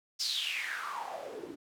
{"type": "noise with band-pass filter sweep", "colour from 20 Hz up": "white", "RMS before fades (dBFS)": -37, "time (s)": [0.19, 1.56], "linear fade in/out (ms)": 20, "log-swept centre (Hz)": [5200, 280], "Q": 6.6, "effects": []}